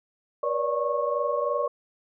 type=tone cluster; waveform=sine; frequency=482.2 / 570 / 593 / 1096 Hz; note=B4 / C#5 / D5 / C#6; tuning=-41 / +48 / +17 / -20 cents; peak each=-29 dBFS; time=0.43-1.68 s; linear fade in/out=5 ms; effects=none